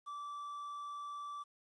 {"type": "tone with quantisation", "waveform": "triangle", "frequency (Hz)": 1162, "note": "D6", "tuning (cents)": -19, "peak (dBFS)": -40, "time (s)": [0.06, 1.44], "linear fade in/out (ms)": 20, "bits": 11, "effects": ["resampled to 24000 Hz"]}